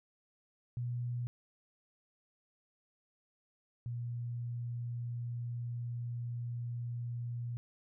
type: tone pair in turn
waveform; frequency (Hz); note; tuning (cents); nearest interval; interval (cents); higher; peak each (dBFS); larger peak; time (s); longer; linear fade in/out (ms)
sine; 121.4 / 119.59; B2 / A#2; -29 / +45; unison; 26; first; -34 / -36; first; 0.77-1.27 / 3.86-7.57; second; 0
effects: none